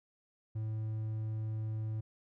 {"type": "tone", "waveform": "triangle", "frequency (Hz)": 109.3, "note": "A2", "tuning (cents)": -11, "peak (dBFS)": -32, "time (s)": [0.55, 2.01], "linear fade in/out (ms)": 10, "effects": []}